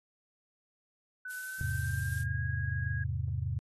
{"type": "tone with pitch glide", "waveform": "sine", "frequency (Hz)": [1502, 1647.4], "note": ["F#6", "G#6"], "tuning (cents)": [26, -14], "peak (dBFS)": -38, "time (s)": [1.25, 3.04], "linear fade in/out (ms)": 5, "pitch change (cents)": 160, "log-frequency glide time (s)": [1.35, 2.42]}
{"type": "noise", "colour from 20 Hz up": "violet", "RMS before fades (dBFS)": -42, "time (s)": [1.29, 2.24], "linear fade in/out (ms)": 20}
{"type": "chord", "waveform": "sine", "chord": "E augmented", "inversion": "none", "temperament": "equal", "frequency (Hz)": [82.41, 103.83, 130.81], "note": ["E2", "G#2", "B#2"], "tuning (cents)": [0, 0, 0], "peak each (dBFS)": -35, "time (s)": [1.61, 3.59], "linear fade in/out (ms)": 0}
{"effects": ["AAC 32 kbps"]}